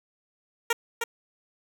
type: tone with echo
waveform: 10% pulse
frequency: 465.7 Hz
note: A#4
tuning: 2 cents flat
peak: -13 dBFS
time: 0.7-0.73 s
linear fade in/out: 5 ms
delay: 310 ms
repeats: 1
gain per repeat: -5 dB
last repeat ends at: 1.04 s
effects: none